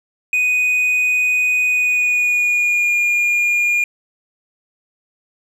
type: tone with pitch glide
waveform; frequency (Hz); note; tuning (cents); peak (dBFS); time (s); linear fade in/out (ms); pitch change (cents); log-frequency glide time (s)
triangle; 2489 to 2422; D#7 to D#7; 0 to -47; -12; 0.33-3.84; 2; -47; 1.67-2.94
effects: none